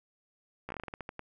slowing click train, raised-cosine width 0.5 ms, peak -24 dBFS, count 12, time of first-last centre 0.69-1.193 s, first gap 14 ms, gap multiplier 1.22, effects none

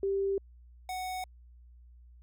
sine / square tone pair in turn, 392.6 / 741.1 Hz, G4 / F#5, +3 / +3 cents, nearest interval major seventh, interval 1100 cents, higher second, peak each -27 / -35 dBFS, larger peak first, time 0.03-0.38 / 0.89-1.24 s, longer neither, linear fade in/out 2 ms, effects added 60 Hz sine -52 dBFS peak until 2.22 s

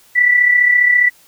sine tone with amplitude modulation, 1966 Hz, B6, 8 cents flat, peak -6 dBFS, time 0.15-1.1 s, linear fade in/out 20 ms, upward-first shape sine, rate 34.8 Hz, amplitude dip 55%, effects white hiss -49 dBFS RMS until 1.27 s

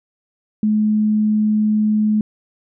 sine tone, 213.4 Hz, G#3, 47 cents sharp, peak -13 dBFS, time 0.63-2.21 s, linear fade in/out 2 ms, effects none

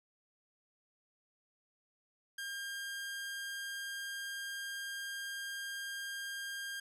sawtooth tone, 1606 Hz, G6, 41 cents sharp, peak -36 dBFS, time 2.38-6.8 s, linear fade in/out 5 ms, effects resampled to 32000 Hz

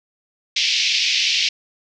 pink band-pass noise, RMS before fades -19 dBFS, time 0.56-1.49 s, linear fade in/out 5 ms, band 2300 to 5700 Hz, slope 48 dB/octave, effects none

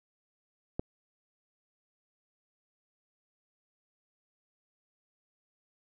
click, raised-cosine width 2 ms, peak -18 dBFS, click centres 0.795 s, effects none

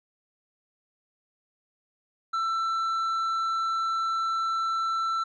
triangle tone with tanh clipping, 1335 Hz, E6, 22 cents sharp, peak -26 dBFS, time 2.33-5.24 s, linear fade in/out 10 ms, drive 10 dB, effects none

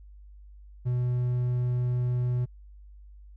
triangle tone, 123.47 Hz, B2, in tune, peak -22 dBFS, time 0.85-2.46 s, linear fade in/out 20 ms, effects added 50 Hz sine -46 dBFS peak until 3.36 s

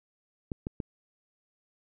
clicks, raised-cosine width 3 ms, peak -20 dBFS, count 3, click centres 0.518 / 0.669 / 0.802 s, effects none

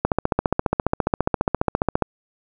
click train, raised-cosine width 1 ms, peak -3 dBFS, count 30, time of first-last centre 0.05-2.023 s, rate 14.7 Hz, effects none

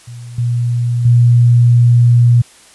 sine tone with level steps, 120 Hz, B2, 49 cents flat, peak -27 / -12 / -5 dBFS, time 0.07-2.42 s, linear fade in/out 10 ms, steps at 0.38 / 1.05 s, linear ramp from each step 5 ms, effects white hiss -43 dBFS RMS until 2.74 s + resampled to 24000 Hz

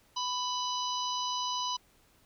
harmonic tone, 994 Hz, B5, 11 cents sharp, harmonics 1 / 3 / 4 / 5 / 6, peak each -33 / -38 / -39 / -40 / -41 dBFS, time 0.16-1.77 s, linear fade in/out 10 ms, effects pink hiss -65 dBFS RMS until 2.25 s

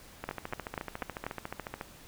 two click trains, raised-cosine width 0.5 ms, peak -18 / -21 dBFS, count 5 / 23, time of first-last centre 0.29-1.266 / 0.24-1.811 s, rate 4.1 / 14 Hz, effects pink hiss -53 dBFS RMS until 2.07 s

